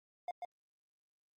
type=tone with echo; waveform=triangle; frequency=710 Hz; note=F5; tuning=28 cents sharp; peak=-34 dBFS; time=0.28-0.31 s; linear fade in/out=2 ms; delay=140 ms; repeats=1; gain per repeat=-3 dB; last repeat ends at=0.45 s; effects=Opus 48 kbps